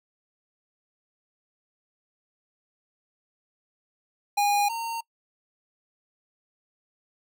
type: tone pair in turn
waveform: square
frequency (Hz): 818 / 918.2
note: G#5 / A#5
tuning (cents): -26 / -26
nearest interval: major second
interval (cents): 200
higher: second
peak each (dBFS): -21 / -30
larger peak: first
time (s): 4.37-4.69 / 4.69-5.01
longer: neither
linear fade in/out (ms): 10
effects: noise-tail reverb RT60 0.1 s tail -24 dB re dry